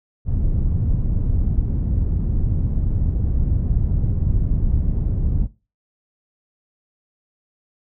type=low-pass noise; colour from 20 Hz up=pink; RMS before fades=-19 dBFS; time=0.25-5.48 s; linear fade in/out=50 ms; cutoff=130 Hz; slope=12 dB/octave; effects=noise-tail reverb RT60 0.3 s tail -19 dB re dry